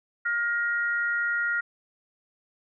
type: tone pair together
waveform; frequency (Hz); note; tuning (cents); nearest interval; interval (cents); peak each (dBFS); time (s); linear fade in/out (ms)
sine; 1416 / 1885.6; F6 / A#6; +23 / +19; perfect fourth; 496; -25 / -29; 0.25-1.61; 10
effects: none